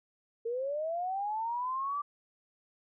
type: linear sweep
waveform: sine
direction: up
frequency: 450.6 to 1174.7 Hz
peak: -31 dBFS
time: 0.45-2.02 s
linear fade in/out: 10 ms
effects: none